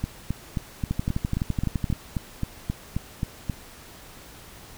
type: two click trains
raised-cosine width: 5 ms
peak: -12 / -13 dBFS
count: 13 / 14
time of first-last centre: 0.91-1.927 / 0.04-3.497 s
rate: 11.8 / 3.76 Hz
effects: pink hiss -46 dBFS RMS until 4.77 s